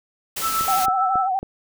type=noise; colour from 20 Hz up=white; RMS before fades=-27 dBFS; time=0.36-0.86 s; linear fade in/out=10 ms
type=tone with tremolo; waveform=sine; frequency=1318.5 Hz; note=E6; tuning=in tune; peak=-18 dBFS; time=0.41-1.29 s; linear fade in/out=50 ms; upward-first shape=triangle; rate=6.9 Hz; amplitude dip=60%
type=click train; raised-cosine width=2 ms; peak=-19 dBFS; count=4; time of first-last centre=0.61-1.43 s; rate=3.66 Hz
type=tone with vibrato; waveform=sine; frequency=759 Hz; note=F#5; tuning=44 cents sharp; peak=-19 dBFS; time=0.68-1.39 s; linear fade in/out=0 ms; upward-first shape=sine; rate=12 Hz; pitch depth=63 cents each way
effects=none